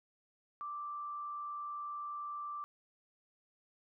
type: tone with frequency modulation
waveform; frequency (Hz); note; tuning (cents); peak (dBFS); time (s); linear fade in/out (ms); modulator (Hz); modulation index
sine; 1174.7; D6; 0; -39; 0.61-2.64; 0; 91.6; 0.3
effects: none